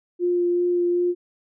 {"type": "tone with vibrato", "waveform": "sine", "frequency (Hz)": 351.8, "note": "F4", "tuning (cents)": 13, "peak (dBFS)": -18, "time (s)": [0.19, 1.15], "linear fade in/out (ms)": 50, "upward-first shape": "sine", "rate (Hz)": 2.6, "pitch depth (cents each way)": 10, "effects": []}